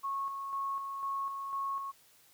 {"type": "tone with tremolo", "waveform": "sine", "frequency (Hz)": 1098, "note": "C#6", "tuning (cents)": -17, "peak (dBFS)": -32, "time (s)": [0.03, 1.92], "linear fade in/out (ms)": 20, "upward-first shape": "square", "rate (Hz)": 2, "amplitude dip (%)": 40, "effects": ["white hiss -63 dBFS RMS until 2.33 s"]}